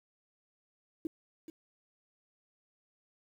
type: tone with echo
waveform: sine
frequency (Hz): 320.4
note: E4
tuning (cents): -49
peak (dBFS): -31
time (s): 1.05-1.07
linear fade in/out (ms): 2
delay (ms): 430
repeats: 1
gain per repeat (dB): -12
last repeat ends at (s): 1.5
effects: 10-bit